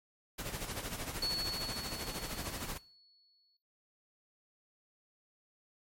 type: noise with tremolo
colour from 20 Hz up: pink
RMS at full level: -38 dBFS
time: 0.38-2.78 s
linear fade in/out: 10 ms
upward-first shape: sine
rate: 13 Hz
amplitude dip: 60%
type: tone with exponential decay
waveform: sine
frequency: 4400 Hz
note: C#8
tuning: 14 cents flat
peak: -31 dBFS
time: 1.22-3.57 s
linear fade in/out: 5 ms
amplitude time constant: 510 ms
effects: noise-tail reverb RT60 0.4 s tail -21 dB re dry + MP3 64 kbps